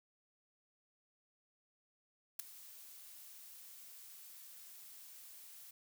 blue noise with ADSR envelope, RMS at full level -35 dBFS, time 2.39-5.71 s, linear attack 8 ms, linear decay 4 ms, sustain -20 dB, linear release 4 ms, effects none

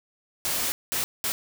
white noise bursts at uneven times, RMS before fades -27 dBFS, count 3, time 0.45-0.72 / 0.92-1.04 / 1.24-1.32 s, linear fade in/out 0 ms, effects none

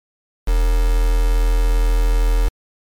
sine tone with quantisation, 41.2 Hz, E1, in tune, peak -12 dBFS, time 0.47-2.49 s, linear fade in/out 10 ms, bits 4, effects MP3 96 kbps

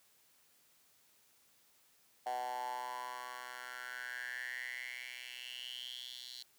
10% pulse tone with high-pass filter sweep, 124.7 Hz, B2, 17 cents sharp, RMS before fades -44 dBFS, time 2.26-6.43 s, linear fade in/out 5 ms, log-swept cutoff 740 to 4000 Hz, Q 7.6, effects white hiss -69 dBFS RMS until 6.58 s + high-pass 80 Hz 12 dB/octave

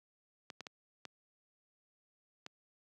clicks, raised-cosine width 0.2 ms, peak -27 dBFS, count 5, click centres 0.502 / 0.607 / 0.668 / 1.053 / 2.464 s, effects high-pass 150 Hz 12 dB/octave

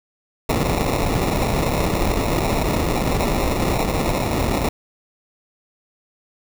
pink noise with sample-and-hold, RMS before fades -20 dBFS, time 0.49-4.69 s, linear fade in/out 5 ms, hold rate 1575 Hz, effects none

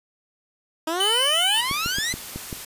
15% pulse exponential sweep, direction up, 311.1 to 2073 Hz, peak -17 dBFS, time 0.87-2.13 s, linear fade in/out 5 ms
square tone, 3019 Hz, F#7, 34 cents sharp, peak -20 dBFS, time 1-1.61 s, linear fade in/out 5 ms
white noise, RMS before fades -36 dBFS, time 1.54-2.65 s, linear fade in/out 5 ms
clicks, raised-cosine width 3 ms, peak -18 dBFS, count 6, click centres 1.712 / 1.861 / 1.985 / 2.14 / 2.36 / 2.528 s
effects resampled to 32000 Hz

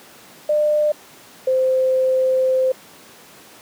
sine tone pair in turn, 600 / 519.3 Hz, D5 / C5, +37 / -13 cents, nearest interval minor third, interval 250 cents, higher first, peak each -14 dBFS, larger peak neither, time 0.49-0.92 / 1.47-2.72 s, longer second, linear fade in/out 5 ms, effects pink hiss -44 dBFS RMS until 3.61 s + high-pass 200 Hz 12 dB/octave

